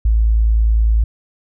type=tone; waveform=sine; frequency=55 Hz; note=A1; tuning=in tune; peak=-10 dBFS; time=0.05-1.04 s; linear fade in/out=5 ms; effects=none